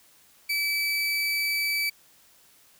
30% pulse tone, 2304 Hz, D7, 34 cents flat, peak -22 dBFS, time 0.49-1.9 s, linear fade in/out 10 ms, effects white hiss -58 dBFS RMS until 2.79 s

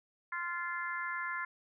harmonic tone, 347.2 Hz, F4, 10 cents flat, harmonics 3 / 4 / 5 / 6, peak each -40 / -40 / -39 / -43 dBFS, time 0.32-1.45 s, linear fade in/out 5 ms, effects none

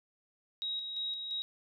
sine tone with tremolo, 3808 Hz, A#7, 36 cents sharp, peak -33 dBFS, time 0.62-1.42 s, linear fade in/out 0 ms, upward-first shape square, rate 2.9 Hz, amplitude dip 40%, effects none

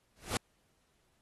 pink noise with exponential growth, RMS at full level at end -29 dBFS, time 0.16-0.37 s, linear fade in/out 1 ms, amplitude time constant 44 ms, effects pink hiss -74 dBFS RMS until 1.21 s + AAC 32 kbps

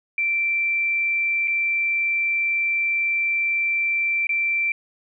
sine tone with dropouts, 2346 Hz, D7, 2 cents flat, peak -19 dBFS, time 0.18-4.72 s, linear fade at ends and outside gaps 2 ms, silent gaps 1.475-1.479 / 4.27-4.292 s, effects none

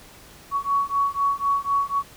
sine beating tone pair, 1118 / 1122 Hz, C#6 / C#6, +14 / +21 cents, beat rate 4 Hz, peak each -23 dBFS, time 0.51-2.03 s, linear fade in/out 50 ms, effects pink hiss -47 dBFS RMS until 2.16 s

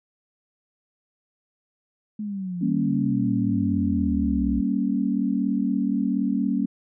sine exponential sweep, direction down, 215.4 to 59.8 Hz, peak -27 dBFS, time 2.19-4.61 s, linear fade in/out 5 ms
sine chord, G diminished, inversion none, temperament equal, 196 / 233.1 / 277.2 Hz, G3 / Bb3 / Db4, 0 / 0 / 0 cents, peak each -25 dBFS, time 2.61-6.66 s, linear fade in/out 10 ms
effects none

